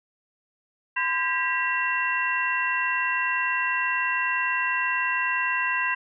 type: tone cluster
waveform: sine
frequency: 1018 / 1605 / 1947 / 2721 Hz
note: C6 / G6 / B6 / F7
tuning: -48 / +40 / -25 / -46 cents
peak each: -28 dBFS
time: 0.96-5.95 s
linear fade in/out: 10 ms
effects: none